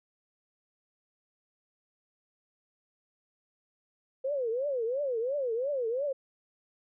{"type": "tone with vibrato", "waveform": "sine", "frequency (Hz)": 511, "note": "C5", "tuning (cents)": -41, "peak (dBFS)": -28, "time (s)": [4.24, 6.13], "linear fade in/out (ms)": 10, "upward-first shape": "triangle", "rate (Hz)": 2.9, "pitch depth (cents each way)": 270, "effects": []}